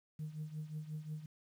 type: tone with tremolo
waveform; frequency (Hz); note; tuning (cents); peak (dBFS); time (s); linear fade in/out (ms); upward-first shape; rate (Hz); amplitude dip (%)
sine; 153.9; D#3; -19; -36; 0.19-1.26; 5; triangle; 5.6; 85
effects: tanh soft clip ceiling -36 dBFS + 11-bit

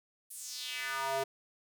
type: tone with high-pass filter sweep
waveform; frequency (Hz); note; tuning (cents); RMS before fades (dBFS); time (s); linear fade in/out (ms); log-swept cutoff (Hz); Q
square; 135.5; C#3; -39; -37; 0.3-1.24; 10; 11000 to 500; 2.8
effects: none

